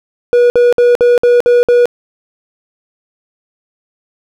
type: tone bursts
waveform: triangle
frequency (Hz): 484.1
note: B4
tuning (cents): -35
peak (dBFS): -3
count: 7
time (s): 0.33-1.856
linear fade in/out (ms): 0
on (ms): 170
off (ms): 56
effects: none